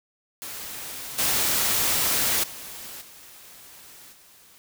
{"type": "noise with level steps", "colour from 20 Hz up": "white", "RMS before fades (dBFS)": [-36, -23, -39, -47, -53], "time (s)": [0.42, 4.58], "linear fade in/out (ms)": 0, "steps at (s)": [1.18, 2.43, 3.01, 4.12], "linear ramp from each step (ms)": 10, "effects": []}